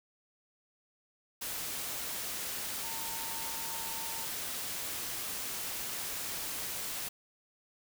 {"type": "tone in noise", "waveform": "sine", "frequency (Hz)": 908, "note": "A#5", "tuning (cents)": -46, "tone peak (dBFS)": -45, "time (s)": [2.83, 4.25], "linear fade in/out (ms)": 10, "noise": "white", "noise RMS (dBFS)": -38, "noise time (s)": [1.41, 7.09], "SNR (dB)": -10, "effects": []}